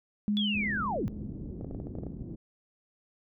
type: tone with exponential decay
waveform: sine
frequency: 207.7 Hz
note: G#3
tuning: in tune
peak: -24 dBFS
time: 0.28-2.12 s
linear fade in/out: 0 ms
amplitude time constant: 400 ms
type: linear sweep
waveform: sine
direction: down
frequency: 3474 to 52 Hz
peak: -29 dBFS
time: 0.37-1.08 s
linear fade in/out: 0 ms
type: low-pass noise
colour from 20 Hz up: white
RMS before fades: -40 dBFS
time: 0.54-2.36 s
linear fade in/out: 10 ms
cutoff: 300 Hz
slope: 24 dB/octave
type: clicks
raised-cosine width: 2 ms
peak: -26 dBFS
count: 10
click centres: 1.611 / 1.646 / 1.711 / 1.748 / 1.801 / 1.87 / 1.953 / 1.986 / 2.035 / 2.067 s
effects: none